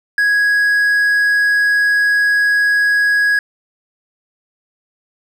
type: tone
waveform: triangle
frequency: 1661.2 Hz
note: G#6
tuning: in tune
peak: -9 dBFS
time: 0.18-3.39 s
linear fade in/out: 2 ms
effects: none